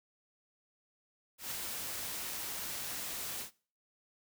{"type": "noise with ADSR envelope", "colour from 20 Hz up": "white", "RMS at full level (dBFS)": -38, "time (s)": [1.38, 3.51], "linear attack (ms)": 130, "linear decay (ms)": 9, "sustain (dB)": -2, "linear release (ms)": 110, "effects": ["noise-tail reverb RT60 0.4 s tail -21 dB re dry"]}